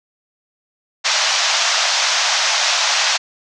white band-pass noise, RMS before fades -17 dBFS, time 1.04-3.18 s, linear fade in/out 20 ms, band 610 to 6400 Hz, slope 48 dB/octave, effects none

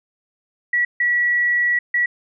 sine tone bursts at uneven times, 1936 Hz, B6, 35 cents flat, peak -15 dBFS, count 3, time 0.73-0.85 / 1-1.79 / 1.94-2.06 s, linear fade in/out 5 ms, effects none

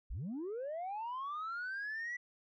sine linear sweep, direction up, 32.7 to 1975.5 Hz, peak -36 dBFS, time 0.1-2.17 s, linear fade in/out 10 ms, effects tanh soft clip ceiling -36 dBFS

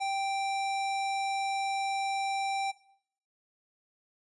sine tone with hard clipping, 784 Hz, G5, in tune, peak -31 dBFS, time 0-2.72 s, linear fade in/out 20 ms, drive 18 dB, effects noise-tail reverb RT60 0.6 s tail -17 dB re dry + resampled to 24000 Hz

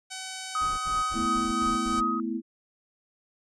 5% pulse tone with pitch glide, 756 to 763 Hz, F#5 to G5, +37 to -47 cents, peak -23 dBFS, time 0.1-2.01 s, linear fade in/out 20 ms, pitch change +16 cents, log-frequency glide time 0.95-1.77 s
sine tone with tremolo, 1258 Hz, D#6, 19 cents sharp, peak -23 dBFS, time 0.55-2.2 s, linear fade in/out 2 ms, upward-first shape triangle, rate 2.9 Hz, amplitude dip 60%
brown noise bursts, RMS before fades -40 dBFS, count 6, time 0.6-2.025 s, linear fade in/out 20 ms, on 180 ms, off 69 ms
sine chord, A suspended second, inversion none, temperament equal, 220 / 246.9 / 329.6 Hz, A3 / B3 / E4, 0 / 0 / 0 cents, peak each -32 dBFS, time 1.13-2.42 s, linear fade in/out 50 ms
effects resampled to 22050 Hz

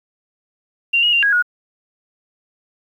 sine tone with pitch steps, 2770 / 2884 / 2778 / 1647 / 1450 Hz, F7 / F#7 / F7 / G#6 / F#6, -15 / -45 / -10 / -15 / -35 cents, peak -12 dBFS, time 0.93-1.425 s, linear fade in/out 10 ms, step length 99 ms, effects 8-bit

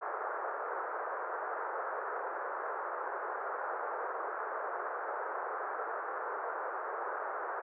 white band-pass noise, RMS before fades -38 dBFS, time 0.01-7.62 s, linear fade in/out 20 ms, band 400 to 1500 Hz, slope 48 dB/octave, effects none

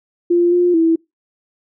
sine tone with pitch steps, 347.2 / 353.3 / 327.9 Hz, F4 / F4 / E4, -10 / +20 / -9 cents, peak -10 dBFS, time 0.3-0.96 s, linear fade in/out 10 ms, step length 220 ms, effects noise-tail reverb RT60 0.2 s tail -25 dB re dry

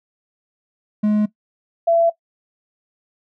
triangle / sine tone pair in turn, 210.9 / 671.7 Hz, G#3 / E5, +27 / +32 cents, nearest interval octave + minor sixth, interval 2005 cents, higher second, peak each -12 dBFS, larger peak neither, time 1.03-1.26 / 1.87-2.1 s, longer neither, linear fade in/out 10 ms, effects noise-tail reverb RT60 0.1 s tail -17 dB re dry

